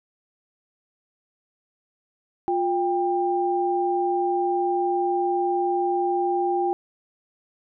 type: tone pair together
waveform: sine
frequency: 353.3 / 793.9 Hz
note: F4 / G5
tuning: +20 / +22 cents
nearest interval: octave + major second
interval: 1402 cents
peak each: -23 dBFS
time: 2.48-6.73 s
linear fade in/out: 0 ms
effects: none